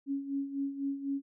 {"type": "tone with tremolo", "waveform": "sine", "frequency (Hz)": 277.2, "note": "C#4", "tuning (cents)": 0, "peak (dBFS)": -29, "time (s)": [0.06, 1.22], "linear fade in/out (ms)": 50, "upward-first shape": "sine", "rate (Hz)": 4, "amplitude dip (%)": 70, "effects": []}